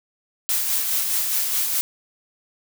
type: noise with tremolo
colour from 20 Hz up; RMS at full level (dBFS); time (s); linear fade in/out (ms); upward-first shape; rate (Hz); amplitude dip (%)
blue; -21; 0.49-1.81; 0; sine; 4.8; 35
effects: none